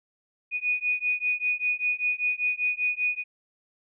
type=beating tone pair; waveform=sine; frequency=2471 / 2476.1 Hz; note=D#7 / D#7; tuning=-13 / -9 cents; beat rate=5.1 Hz; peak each=-27 dBFS; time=0.51-3.24 s; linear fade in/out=50 ms; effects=none